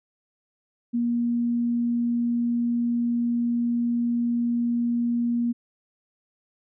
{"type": "tone", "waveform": "sine", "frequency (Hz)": 237.4, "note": "A#3", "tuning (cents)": 32, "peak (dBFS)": -21, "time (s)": [0.93, 5.53], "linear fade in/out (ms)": 20, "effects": []}